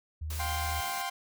sine tone with vibrato, 77.78 Hz, D#2, in tune, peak -33 dBFS, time 0.21-0.81 s, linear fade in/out 10 ms, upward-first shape sine, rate 12 Hz, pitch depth 8 cents each way
white noise, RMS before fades -41 dBFS, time 0.3-1.02 s, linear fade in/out 5 ms
sawtooth chord, F suspended second, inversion none, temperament equal with one note detuned, 707 / 784 / 1046.5 Hz, F5 / G5 / C6, +21 / 0 / 0 cents, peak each -35 / -32 / -33 dBFS, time 0.39-1.1 s, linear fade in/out 10 ms
effects none

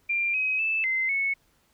sine tone with pitch steps, 2382 / 2534 / 2630 / 2068 / 2204 Hz, D7 / D#7 / E7 / C7 / C#7, +24 / +31 / -5 / -21 / -11 cents, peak -23 dBFS, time 0.09-1.34 s, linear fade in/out 10 ms, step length 250 ms, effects pink hiss -66 dBFS RMS until 1.73 s

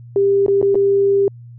sine tone with dropouts, 396.9 Hz, G4, 22 cents sharp, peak -11 dBFS, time 0.16-1.28 s, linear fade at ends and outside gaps 1 ms, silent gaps 0.463-0.481 / 0.615-0.627 / 0.746-0.754 s, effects added 119 Hz sine -35 dBFS peak until 1.58 s

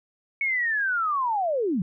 sine linear sweep, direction down, 2227 to 159.9 Hz, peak -22 dBFS, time 0.41-1.82 s, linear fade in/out 2 ms, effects none

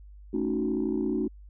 sine chord, D# half-diminished seventh, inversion second, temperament equal, 220 / 277.2 / 311.1 / 370 Hz, A3 / C#4 / D#4 / F#4, 0 / 0 / 0 / 0 cents, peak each -30 dBFS, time 0.33-1.28 s, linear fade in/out 10 ms, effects tanh soft clip ceiling -18 dBFS + added 50 Hz sine -45 dBFS peak until 1.49 s

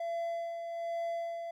triangle tone with tremolo, 676 Hz, E5, 43 cents sharp, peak -30 dBFS, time 0-1.51 s, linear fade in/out 5 ms, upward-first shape sine, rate 1.2 Hz, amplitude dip 45%, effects none

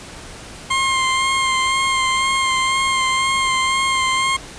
20% pulse tone with vibrato, 1059 Hz, C6, 21 cents sharp, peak -11 dBFS, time 0.7-4.37 s, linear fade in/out 10 ms, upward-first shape sine, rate 2 Hz, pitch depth 20 cents each way, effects pink hiss -36 dBFS RMS until 4.58 s + resampled to 22050 Hz

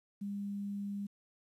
sine tone with quantisation, 201.4 Hz, G3, 47 cents sharp, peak -36 dBFS, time 0.21-1.07 s, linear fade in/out 10 ms, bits 11, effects resampled to 32000 Hz

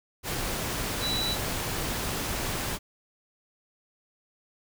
sine tone in noise, 3945 Hz, B7, 3 cents flat, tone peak -28 dBFS, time 1-1.37 s, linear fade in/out 50 ms, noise pink, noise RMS -31 dBFS, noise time 0.23-2.79 s, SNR 0 dB, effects none

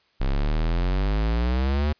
square exponential sweep, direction up, 32.32 to 76.3 Hz, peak -21 dBFS, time 0.2-1.93 s, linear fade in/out 10 ms, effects white hiss -64 dBFS RMS until 1.99 s + resampled to 11025 Hz

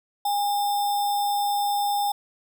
sine tone with sample-and-hold, 815 Hz, G#5, 33 cents flat, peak -21 dBFS, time 0.25-2.12 s, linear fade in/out 5 ms, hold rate 4410 Hz, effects none

